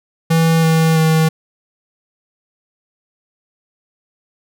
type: tone with pitch steps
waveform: square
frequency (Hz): 163.5 / 161.53 / 159.58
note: E3 / E3 / D#3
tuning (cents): -14 / -35 / +44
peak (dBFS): -11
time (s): 0.3-1.29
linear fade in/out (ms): 10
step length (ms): 330
effects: none

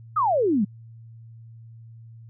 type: exponential sweep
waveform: sine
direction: down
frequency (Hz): 1324 to 185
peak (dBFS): -18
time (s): 0.16-0.65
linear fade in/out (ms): 10
effects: added 114 Hz sine -42 dBFS peak until 2.29 s

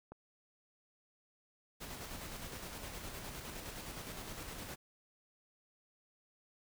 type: click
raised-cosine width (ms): 1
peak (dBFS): -35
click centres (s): 0.12
type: noise with tremolo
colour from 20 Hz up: pink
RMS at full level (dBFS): -45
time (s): 1.8-4.76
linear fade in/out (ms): 20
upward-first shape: square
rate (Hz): 9.7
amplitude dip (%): 30
effects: none

